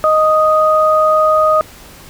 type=tone pair together; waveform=sine; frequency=622.3 / 1244.6 Hz; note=D#5 / D#6; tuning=0 / 0 cents; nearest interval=octave; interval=1200 cents; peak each=-11 dBFS; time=0.04-1.61 s; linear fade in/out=0 ms; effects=pink hiss -38 dBFS RMS until 2.09 s